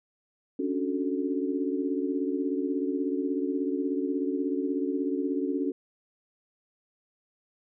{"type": "chord", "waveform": "sine", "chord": "D major seventh", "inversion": "third", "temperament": "equal", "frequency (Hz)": [277.2, 293.7, 370, 440], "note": ["C#4", "D4", "F#4", "A4"], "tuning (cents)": [0, 0, 0, 0], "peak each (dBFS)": [-29, -33, -32, -35], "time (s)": [0.59, 5.72], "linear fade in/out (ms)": 5, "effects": []}